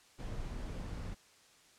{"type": "noise", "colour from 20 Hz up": "brown", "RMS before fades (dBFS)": -41, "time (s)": [0.18, 1.15], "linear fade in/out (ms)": 20, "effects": ["white hiss -63 dBFS RMS until 1.78 s", "low-pass 8000 Hz 12 dB/octave"]}